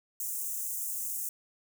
white high-pass noise, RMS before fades -35 dBFS, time 0.2-1.29 s, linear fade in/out 2 ms, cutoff 6500 Hz, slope 48 dB/octave, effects none

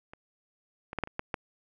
clicks, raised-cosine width 0.5 ms, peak -30 / -23 / -16 / -13 / -28 / -16 / -15 dBFS, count 7, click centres 0.135 / 0.931 / 0.987 / 1.037 / 1.074 / 1.194 / 1.342 s, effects none

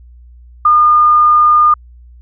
sine tone, 1215 Hz, D#6, 42 cents flat, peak -5 dBFS, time 0.65-1.74 s, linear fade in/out 5 ms, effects added 60 Hz sine -36 dBFS peak until 2.21 s

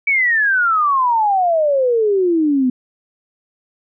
sine exponential sweep, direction down, 2296 to 246.9 Hz, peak -12 dBFS, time 0.07-2.7 s, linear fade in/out 5 ms, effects none

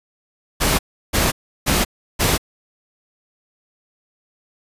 pink noise bursts, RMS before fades -17 dBFS, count 4, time 0.6-2.38 s, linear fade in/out 20 ms, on 190 ms, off 340 ms, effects resampled to 32000 Hz

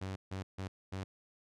sawtooth tone bursts at uneven times, 95.4 Hz, G2, 47 cents flat, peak -34 dBFS, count 4, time 0.01-0.16 / 0.31-0.43 / 0.58-0.68 / 0.92-1.04 s, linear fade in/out 10 ms, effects low-pass 7000 Hz 12 dB/octave

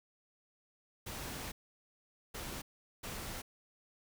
pink noise bursts at uneven times, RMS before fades -43 dBFS, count 3, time 1.06-1.52 / 2.34-2.62 / 3.03-3.42 s, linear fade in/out 10 ms, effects none

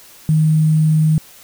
sine tone with sample-and-hold, 156.2 Hz, D#3, 7 cents sharp, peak -10 dBFS, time 0.29-1.18 s, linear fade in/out 0 ms, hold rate 8820 Hz, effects white hiss -43 dBFS RMS until 1.43 s

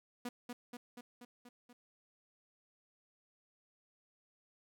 sawtooth tone with echo, 243.5 Hz, B3, 24 cents flat, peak -35 dBFS, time 0.25-0.29 s, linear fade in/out 5 ms, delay 240 ms, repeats 6, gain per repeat -3 dB, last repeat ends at 1.73 s, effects none

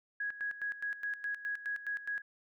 sine tone with tremolo, 1661 Hz, G#6, in tune, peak -33 dBFS, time 0.2-2.22 s, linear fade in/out 5 ms, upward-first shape square, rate 4.8 Hz, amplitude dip 75%, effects none

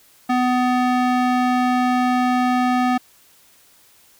square tone with band-pass filter, 250 Hz, B3, 21 cents sharp, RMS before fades -18 dBFS, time 0.29-2.98 s, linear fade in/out 10 ms, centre 850 Hz, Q 0.68, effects white hiss -53 dBFS RMS until 4.19 s

